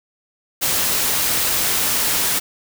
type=noise; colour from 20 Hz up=white; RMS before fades=-19 dBFS; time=0.61-2.4 s; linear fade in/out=20 ms; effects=none